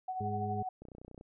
sine tone with tremolo, 746 Hz, F#5, 14 cents sharp, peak -33 dBFS, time 0.08-0.69 s, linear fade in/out 5 ms, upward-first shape sine, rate 12 Hz, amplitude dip 50%
harmonic tone, 103.83 Hz, G#2, in tune, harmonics 1 / 2 / 4, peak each -37 / -40 / -41 dBFS, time 0.2-0.63 s, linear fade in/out 10 ms
click train, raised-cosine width 2 ms, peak -36 dBFS, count 13, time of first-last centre 0.82-1.211 s, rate 30.7 Hz
effects none

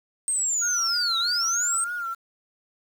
sine linear two-way sweep, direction down then up, 8500 to 3728 to 8500 Hz, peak -21 dBFS, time 0.28-1.84 s, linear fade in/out 0 ms, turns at 1.19 s
sine tone with vibrato, 1396.9 Hz, F6, in tune, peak -27 dBFS, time 0.61-2.15 s, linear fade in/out 20 ms, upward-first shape sine, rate 3.2 Hz, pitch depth 60 cents each way
effects tanh soft clip ceiling -17 dBFS + 8-bit

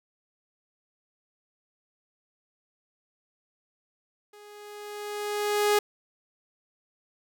sawtooth tone with level ramp, 415.3 Hz, G#4, in tune, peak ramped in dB -45 to -15 dBFS, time 4.33-5.79 s, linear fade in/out 5 ms, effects none

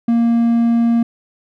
triangle tone, 233.1 Hz, A#3, in tune, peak -9 dBFS, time 0.08-1.03 s, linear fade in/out 5 ms, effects none

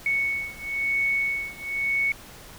sine beating tone pair, 2217 / 2218 Hz, C#7 / C#7, 0 / 0 cents, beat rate 1 Hz, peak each -26 / -27 dBFS, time 0.06-2.12 s, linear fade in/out 2 ms, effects pink hiss -45 dBFS RMS until 2.58 s

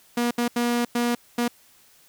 sawtooth tone bursts at uneven times, 239.4 Hz, A#3, 46 cents sharp, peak -17 dBFS, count 5, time 0.17-0.31 / 0.38-0.48 / 0.56-0.85 / 0.95-1.15 / 1.38-1.48 s, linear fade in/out 5 ms, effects white hiss -56 dBFS RMS until 2.08 s

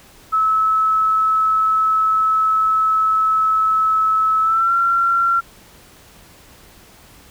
sine tone with pitch glide, 1299 to 1368.3 Hz, E6 to F6, -26 to -36 cents, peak -13 dBFS, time 0.32-5.41 s, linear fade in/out 20 ms, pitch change +90 cents, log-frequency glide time 4.41-4.73 s, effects pink hiss -46 dBFS RMS until 7.3 s

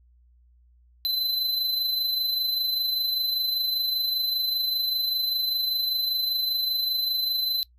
square tone with amplitude modulation, 4042 Hz, B7, 39 cents sharp, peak -22 dBFS, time 1.05-7.63 s, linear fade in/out 0 ms, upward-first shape sine, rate 25.1 Hz, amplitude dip 40%, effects noise-tail reverb RT60 0.1 s tail -23 dB re dry + added 60 Hz sine -55 dBFS peak until 7.78 s

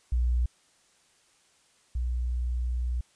sine tone pair in turn, 60.5 / 60.99 Hz, B1 / B1, -35 / -21 cents, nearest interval unison, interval 14 cents, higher second, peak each -22 / -26 dBFS, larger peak first, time 0.12-0.46 / 1.95-3.01 s, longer second, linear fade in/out 5 ms, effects white hiss -64 dBFS RMS until 3.15 s + resampled to 22050 Hz

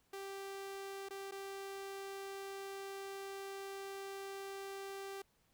sawtooth tone with dropouts, 392 Hz, G4, in tune, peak -40 dBFS, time 0.13-5.22 s, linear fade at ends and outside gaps 5 ms, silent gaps 1.088-1.106 / 1.312-1.32 s, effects pink hiss -75 dBFS RMS until 5.53 s

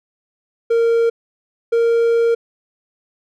triangle tone pair in turn, 462.5 / 464.2 Hz, A#4 / A#4, -14 / -7 cents, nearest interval unison, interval 7 cents, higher second, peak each -10 / -10 dBFS, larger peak neither, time 0.7-1.1 / 1.72-2.35 s, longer second, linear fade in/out 10 ms, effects none

